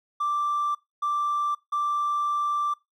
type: tone bursts at uneven times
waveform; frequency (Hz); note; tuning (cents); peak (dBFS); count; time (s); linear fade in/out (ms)
triangle; 1174.7; D6; 0; -20; 3; 0.2-0.75 / 1.02-1.55 / 1.72-2.74; 10
effects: noise-tail reverb RT60 0.2 s tail -24 dB re dry + tanh soft clip ceiling -19 dBFS